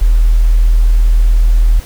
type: tone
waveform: sine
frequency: 40 Hz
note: D#1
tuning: 49 cents sharp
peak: -5 dBFS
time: 0.01-1.8 s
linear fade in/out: 10 ms
effects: pink hiss -35 dBFS RMS until 1.85 s